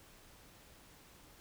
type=silence; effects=pink hiss -60 dBFS RMS until 1.4 s